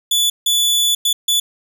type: tone bursts at uneven times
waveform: sawtooth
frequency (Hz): 3460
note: A7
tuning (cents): -30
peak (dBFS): -10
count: 4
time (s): 0.11-0.3 / 0.46-0.95 / 1.05-1.13 / 1.28-1.4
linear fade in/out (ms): 5
effects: none